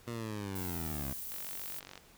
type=linear sweep; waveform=15% pulse; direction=down; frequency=120.1 to 65.41 Hz; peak=-31 dBFS; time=0.07-1.13 s; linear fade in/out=5 ms
type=noise; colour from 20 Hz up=violet; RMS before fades=-42 dBFS; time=0.55-1.8 s; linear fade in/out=10 ms
type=click train; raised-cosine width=0.2 ms; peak=-29 dBFS; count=32; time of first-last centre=1.32-1.977 s; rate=47.2 Hz
effects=pink hiss -60 dBFS RMS until 2.17 s